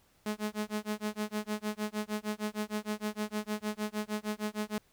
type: tone with tremolo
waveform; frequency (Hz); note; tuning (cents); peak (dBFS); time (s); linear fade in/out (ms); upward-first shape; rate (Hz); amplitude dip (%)
sawtooth; 211.9; G#3; +35; -26; 0.26-4.78; 2; sine; 6.5; 100
effects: pink hiss -67 dBFS RMS until 4.92 s